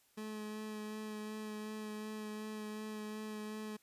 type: tone with vibrato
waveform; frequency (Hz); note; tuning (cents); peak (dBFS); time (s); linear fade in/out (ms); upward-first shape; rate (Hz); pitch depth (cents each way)
30% pulse; 214.1; A3; -47; -39; 0.17-3.77; 10; sine; 2.7; 14
effects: white hiss -71 dBFS RMS until 3.82 s + resampled to 32000 Hz